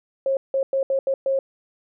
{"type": "tone bursts at uneven times", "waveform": "sine", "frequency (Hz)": 540, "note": "C#5", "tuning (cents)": -45, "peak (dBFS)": -18, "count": 6, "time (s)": [[0.26, 0.37], [0.54, 0.63], [0.73, 0.83], [0.9, 0.99], [1.07, 1.14], [1.26, 1.39]], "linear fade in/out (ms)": 2, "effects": []}